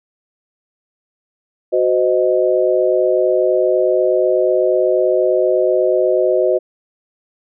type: chord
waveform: sine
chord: C diminished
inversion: second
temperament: equal with one note detuned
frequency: 370 / 514 / 622.3 Hz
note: Gb4 / C5 / Eb5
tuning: 0 / -31 / 0 cents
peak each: -16 dBFS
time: 1.72-6.59 s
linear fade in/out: 20 ms
effects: none